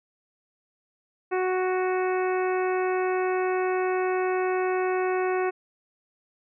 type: harmonic tone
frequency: 370 Hz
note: F#4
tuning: in tune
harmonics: 1 / 2 / 3 / 4 / 5 / 6 / 7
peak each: -24 / -30 / -34 / -36 / -38 / -40 / -41 dBFS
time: 1.31-5.51 s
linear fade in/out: 20 ms
effects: none